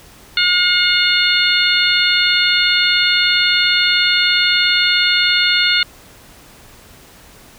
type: harmonic tone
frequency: 717 Hz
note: F5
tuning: 45 cents sharp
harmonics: 2 / 3 / 4 / 5 / 6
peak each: -18 / -18 / -18 / -18 / -18 dBFS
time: 0.37-5.83 s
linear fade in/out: 2 ms
effects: pink hiss -43 dBFS RMS until 7.58 s